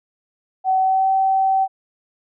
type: tone with pitch glide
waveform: sine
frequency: 757 to 768.9 Hz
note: F#5 to G5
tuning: +39 to -34 cents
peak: -14 dBFS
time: 0.64-1.68 s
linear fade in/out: 50 ms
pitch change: +27 cents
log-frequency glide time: 0.79-1.1 s
effects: none